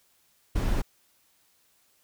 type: noise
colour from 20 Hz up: brown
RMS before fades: -25 dBFS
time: 0.55-0.82 s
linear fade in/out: 10 ms
effects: white hiss -66 dBFS RMS until 2.03 s